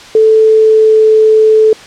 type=tone with pitch glide; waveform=sine; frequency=438.9 to 435.9 Hz; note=A4 to A4; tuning=-4 to -16 cents; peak=-3 dBFS; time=0.15-1.73 s; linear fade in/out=2 ms; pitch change=-12 cents; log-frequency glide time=0.38-1.09 s; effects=white hiss -32 dBFS RMS until 1.86 s + low-pass 5000 Hz 12 dB/octave